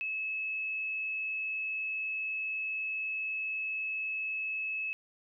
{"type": "tone", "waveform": "sine", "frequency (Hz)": 2592, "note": "E7", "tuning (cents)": -30, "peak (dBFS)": -32, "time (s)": [0.01, 4.93], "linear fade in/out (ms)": 0, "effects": []}